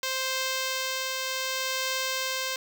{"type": "tone with tremolo", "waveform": "5% pulse", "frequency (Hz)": 523.3, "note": "C5", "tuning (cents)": 0, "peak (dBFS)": -15, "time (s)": [0.03, 2.56], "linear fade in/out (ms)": 2, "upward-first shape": "triangle", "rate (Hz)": 0.66, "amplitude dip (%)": 25, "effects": []}